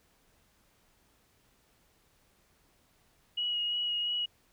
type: tone with vibrato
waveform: sine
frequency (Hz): 2900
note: F#7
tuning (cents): -35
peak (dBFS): -29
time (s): 3.37-4.26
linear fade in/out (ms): 10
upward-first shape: sine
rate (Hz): 2.9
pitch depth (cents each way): 14
effects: pink hiss -68 dBFS RMS until 4.52 s